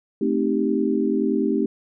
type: chord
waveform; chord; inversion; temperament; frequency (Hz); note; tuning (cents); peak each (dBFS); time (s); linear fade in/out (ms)
sine; A half-diminished seventh; none; equal; 220 / 261.6 / 311.1 / 392; A3 / C4 / Eb4 / G4; 0 / 0 / 0 / 0; -24; 0.21-1.66; 5
effects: none